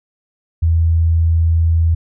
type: tone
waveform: sine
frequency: 82.41 Hz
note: E2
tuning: in tune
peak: -10 dBFS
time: 0.62-1.95 s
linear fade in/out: 10 ms
effects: none